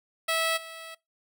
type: tone with level steps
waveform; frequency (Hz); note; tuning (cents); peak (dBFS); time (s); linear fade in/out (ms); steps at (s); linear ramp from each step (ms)
10% pulse; 652; E5; -19; -16 / -32; 0.28-0.95; 10; 0.56; 20
effects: noise-tail reverb RT60 0.2 s tail -21 dB re dry